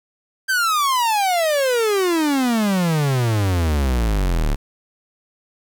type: exponential sweep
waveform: 45% pulse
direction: down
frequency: 1590 to 34.65 Hz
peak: -16 dBFS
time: 0.48-4.56 s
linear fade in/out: 20 ms
effects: 8-bit